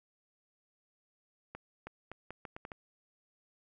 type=accelerating click train; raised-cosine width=0.5 ms; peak=-28 dBFS; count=8; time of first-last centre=1.55-2.718 s; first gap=320 ms; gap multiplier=0.77; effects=none